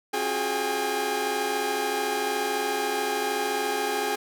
sawtooth tone cluster, 271 / 355.9 / 376.9 / 419.9 / 806 Hz, C#4 / F4 / F#4 / G#4 / G5, -39 / +33 / +32 / +19 / +48 cents, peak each -33 / -31 / -33 / -25 / -25 dBFS, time 0.13-4.16 s, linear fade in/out 10 ms, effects none

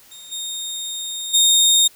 25% pulse tone with level steps, 3688 Hz, A#7, 19 cents flat, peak -34 / -22 / -8 dBFS, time 0.11-1.88 s, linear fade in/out 10 ms, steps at 0.31 / 1.33 s, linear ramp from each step 20 ms, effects white hiss -49 dBFS RMS until 1.95 s

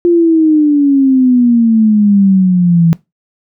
sine exponential sweep, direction down, 350 to 163.5 Hz, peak -5 dBFS, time 0.05-2.93 s, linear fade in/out 0 ms, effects noise-tail reverb RT60 0.2 s tail -20 dB re dry

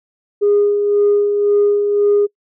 sine tone with tremolo, 410 Hz, G#4, 22 cents flat, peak -8 dBFS, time 0.41-2.27 s, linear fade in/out 20 ms, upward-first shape sine, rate 1.9 Hz, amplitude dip 45%, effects noise-tail reverb RT60 0.1 s tail -26 dB re dry + tanh soft clip ceiling -6 dBFS

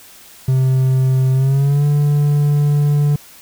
triangle tone with pitch glide, 130.81 to 145.98 Hz, C3 to D3, 0 to -10 cents, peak -9 dBFS, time 0.48-3.16 s, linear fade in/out 5 ms, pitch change +190 cents, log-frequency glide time 1.33-1.85 s, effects white hiss -42 dBFS RMS until 3.41 s

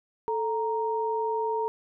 sine tone pair together, 440 / 932.3 Hz, A4 / A#5, 0 / 0 cents, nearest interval octave + minor second, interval 1300 cents, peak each -28 dBFS, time 0.28-1.68 s, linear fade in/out 0 ms, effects none

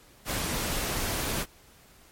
pink noise, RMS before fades -30 dBFS, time 0.25-1.46 s, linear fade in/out 50 ms, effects pink hiss -56 dBFS RMS until 2.11 s + MP3 64 kbps

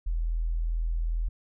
sine tone, 41.2 Hz, E1, in tune, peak -25 dBFS, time 0.06-1.29 s, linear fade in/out 10 ms, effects none

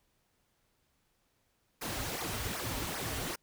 pink noise with flanger, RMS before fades -37 dBFS, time 1.81-3.36 s, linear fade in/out 10 ms, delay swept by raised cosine 0.26 to 5.96 ms, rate 2.6 Hz, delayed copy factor -0.8, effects pink hiss -75 dBFS RMS until 3.42 s

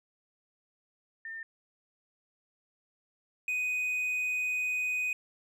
sine / triangle tone pair in turn, 1806 / 2495 Hz, A6 / D#7, +45 / +4 cents, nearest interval tritone, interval 559 cents, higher second, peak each -38 / -27 dBFS, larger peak second, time 1.25-1.43 / 3.48-5.13 s, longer second, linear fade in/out 2 ms, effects none

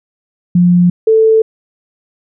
sine tone pair in turn, 176.7 / 442.3 Hz, F3 / A4, +21 / +9 cents, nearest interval octave + major third, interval 1588 cents, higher second, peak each -5 dBFS, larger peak neither, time 0.55-0.9 / 1.07-1.42 s, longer neither, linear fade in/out 5 ms, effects none

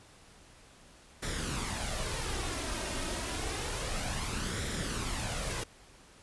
pink noise with flanger, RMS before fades -35 dBFS, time 1.22-5.64 s, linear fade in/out 10 ms, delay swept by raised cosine 0.54 to 3.24 ms, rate 0.29 Hz, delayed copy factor +0.5, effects pink hiss -57 dBFS RMS until 6.22 s + resampled to 24000 Hz

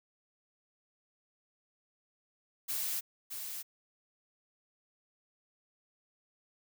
blue noise with echo, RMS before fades -35 dBFS, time 2.68-3.01 s, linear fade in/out 20 ms, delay 620 ms, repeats 1, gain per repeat -6 dB, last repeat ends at 3.63 s, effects none

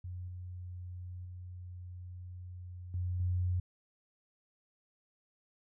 sine tone with level steps, 89.9 Hz, F#2, 49 cents flat, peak -39 / -41 / -43 / -32 / -29 dBFS, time 0.04-3.6 s, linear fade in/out 5 ms, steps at 0.28 / 1.25 / 2.94 / 3.2 s, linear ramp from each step 2 ms, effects none

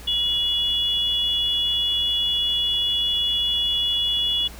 sine tone pair together, 2904 / 3401 Hz, F#7 / G#7, -33 / +40 cents, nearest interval minor third, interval 273 cents, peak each -24 / -21 dBFS, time 0.07-4.48 s, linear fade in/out 10 ms, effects added 60 Hz sine -39 dBFS peak until 4.59 s + pink hiss -43 dBFS RMS until 4.59 s

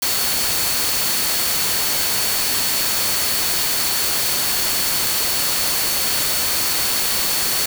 sine tone in noise, 4435 Hz, C#8, in tune, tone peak -26 dBFS, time 0.02-7.66 s, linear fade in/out 5 ms, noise white, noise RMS -20 dBFS, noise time 0.02-7.66 s, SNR -9 dB, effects none

